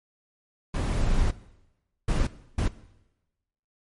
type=noise bursts at uneven times; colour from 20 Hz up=brown; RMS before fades=-23 dBFS; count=3; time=0.74-1.31 / 2.08-2.27 / 2.58-2.68 s; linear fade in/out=5 ms; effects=noise-tail reverb RT60 1.0 s tail -18 dB re dry + MP3 48 kbps